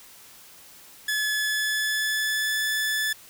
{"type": "tone with pitch glide", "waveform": "sawtooth", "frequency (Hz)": [1714, 1737.9], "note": ["A6", "A6"], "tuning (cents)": [-46, -22], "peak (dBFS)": -20, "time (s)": [1.08, 3.13], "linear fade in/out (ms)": 5, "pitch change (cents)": 24, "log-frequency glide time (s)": [1.34, 2.64], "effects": ["white hiss -49 dBFS RMS until 3.29 s"]}